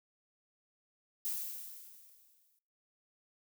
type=noise with exponential decay; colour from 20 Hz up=violet; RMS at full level=-35 dBFS; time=1.25-2.59 s; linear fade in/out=0 ms; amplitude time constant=290 ms; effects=noise-tail reverb RT60 0.5 s tail -22 dB re dry